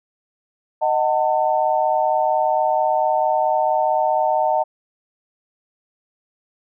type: chord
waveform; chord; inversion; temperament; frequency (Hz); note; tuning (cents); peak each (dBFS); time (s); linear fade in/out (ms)
sine; D# diminished; none; just; 622.3 / 746.7 / 896; D#5 / F#5 / A5; 0 / +16 / +31; -20; 0.81-4.64; 20
effects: none